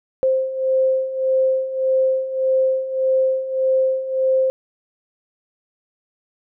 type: beating tone pair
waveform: sine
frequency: 523.3 / 525 Hz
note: C5 / C5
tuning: 0 / +6 cents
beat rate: 1.7 Hz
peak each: -22 / -17 dBFS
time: 0.23-4.5 s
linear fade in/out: 0 ms
effects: none